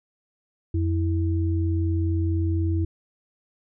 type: tone pair together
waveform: sine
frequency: 87.97 / 327.1 Hz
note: F2 / E4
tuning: +13 / -13 cents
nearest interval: octave + major seventh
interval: 2274 cents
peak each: -21 / -28 dBFS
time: 0.74-2.85 s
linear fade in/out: 5 ms
effects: none